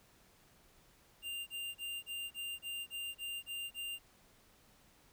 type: tone bursts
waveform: square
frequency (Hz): 2794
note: F7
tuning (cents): 0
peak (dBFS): -40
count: 10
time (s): 1.22-3.99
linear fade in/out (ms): 50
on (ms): 250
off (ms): 30
effects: pink hiss -66 dBFS RMS until 5.12 s